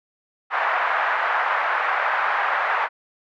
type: band-pass noise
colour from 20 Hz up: white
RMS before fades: -22 dBFS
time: 0.5-2.89 s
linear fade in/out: 50 ms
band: 710 to 1700 Hz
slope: 24 dB/octave
effects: none